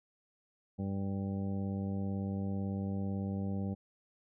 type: harmonic tone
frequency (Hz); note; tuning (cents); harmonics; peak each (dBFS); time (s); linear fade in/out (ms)
98; G2; 0; 1 / 2 / 3 / 4 / 5 / 6 / 8; -37 / -35 / -46 / -50 / -48 / -51 / -52; 0.78-3.75; 20
effects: none